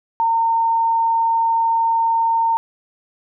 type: tone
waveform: sine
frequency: 913 Hz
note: A#5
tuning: 36 cents flat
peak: -14 dBFS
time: 0.2-2.57 s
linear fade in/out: 0 ms
effects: none